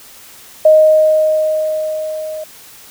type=tone with level ramp; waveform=sine; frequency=622.3 Hz; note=D#5; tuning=in tune; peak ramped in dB=-3 to -22 dBFS; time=0.65-2.44 s; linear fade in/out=5 ms; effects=white hiss -39 dBFS RMS until 2.9 s